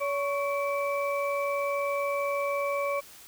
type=tone cluster; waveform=sine; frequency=567 / 1113 / 2315 Hz; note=C#5 / C#6 / D7; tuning=+39 / +7 / -25 cents; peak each=-28 / -32 / -35 dBFS; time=0-3.01 s; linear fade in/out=20 ms; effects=white hiss -50 dBFS RMS until 3.27 s